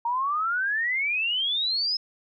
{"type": "exponential sweep", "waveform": "sine", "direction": "up", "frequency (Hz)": [922, 5200], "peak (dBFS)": -23, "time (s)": [0.05, 1.97], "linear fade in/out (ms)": 5, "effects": []}